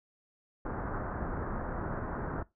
pink low-pass noise, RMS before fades -36 dBFS, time 0.65-2.43 s, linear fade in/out 5 ms, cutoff 1600 Hz, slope 48 dB/octave, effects noise-tail reverb RT60 0.2 s tail -20 dB re dry

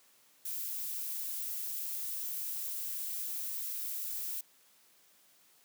violet noise, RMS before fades -38 dBFS, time 0.45-4.41 s, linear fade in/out 5 ms, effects white hiss -65 dBFS RMS until 5.64 s + high-pass 150 Hz 12 dB/octave

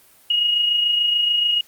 sine tone with amplitude modulation, 2880 Hz, F#7, 47 cents flat, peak -14 dBFS, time 0.3-1.61 s, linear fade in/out 5 ms, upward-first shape sine, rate 26.9 Hz, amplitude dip 40%, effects white hiss -52 dBFS RMS until 1.67 s + Opus 32 kbps

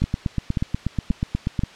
two click trains, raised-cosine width 5 ms, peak -9 / -9 dBFS, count 4 / 14, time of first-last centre 0.04-1.636 / 0.02-1.592 s, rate 1.88 / 8.27 Hz, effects white hiss -44 dBFS RMS until 1.75 s + low-pass 4000 Hz 12 dB/octave

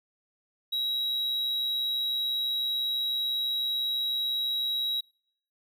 triangle tone, 3858 Hz, B7, 41 cents flat, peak -25 dBFS, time 0.72-5.01 s, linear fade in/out 10 ms, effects noise-tail reverb RT60 0.6 s tail -25 dB re dry

